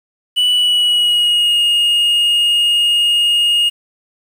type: tone with pitch glide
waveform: triangle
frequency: 2960 to 2856 Hz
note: F#7 to F7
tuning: 0 to +38 cents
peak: -9 dBFS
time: 0.36-3.7 s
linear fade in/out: 20 ms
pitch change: -62 cents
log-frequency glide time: 0.5-1.61 s
effects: 7-bit